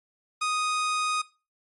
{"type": "tone", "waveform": "sawtooth", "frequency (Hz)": 1244.5, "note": "D#6", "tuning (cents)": 0, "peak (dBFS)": -21, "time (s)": [0.41, 1.22], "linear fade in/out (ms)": 10, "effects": ["noise-tail reverb RT60 0.3 s tail -19 dB re dry", "MP3 48 kbps"]}